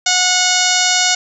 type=harmonic tone; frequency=730 Hz; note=F#5; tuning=24 cents flat; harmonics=1 / 2 / 3 / 4 / 5 / 6 / 7 / 8 / 9 / 10; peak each=-21 / -21 / -21 / -21 / -21 / -21 / -21 / -21 / -21 / -21 dBFS; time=0.06-1.15 s; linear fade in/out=5 ms; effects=none